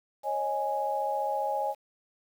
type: chord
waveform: sine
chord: C# suspended second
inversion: none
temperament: equal with one note detuned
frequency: 547.4 / 622.3 / 830.6 Hz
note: C#5 / D#5 / G#5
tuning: -22 / 0 / 0 cents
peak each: -33 / -34 / -29 dBFS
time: 0.23-1.75 s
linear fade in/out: 50 ms
effects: 9-bit